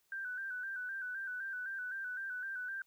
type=tone with vibrato; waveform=sine; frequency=1534 Hz; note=G6; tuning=38 cents flat; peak=-38 dBFS; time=0.12-2.82 s; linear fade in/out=2 ms; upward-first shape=square; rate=3.9 Hz; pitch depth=50 cents each way; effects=white hiss -75 dBFS RMS until 2.86 s